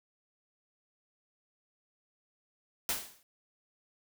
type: noise with exponential decay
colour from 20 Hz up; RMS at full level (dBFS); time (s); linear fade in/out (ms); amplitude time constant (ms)
white; -29; 2.89-3.23; 1; 72
effects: none